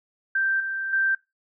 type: tone with level steps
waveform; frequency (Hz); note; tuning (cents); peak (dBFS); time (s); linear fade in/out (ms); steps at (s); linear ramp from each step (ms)
sine; 1568; G6; 0; -20 / -26 / -19; 0.35-1.15; 5; 0.6 / 0.93; 2
effects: noise-tail reverb RT60 0.2 s tail -20 dB re dry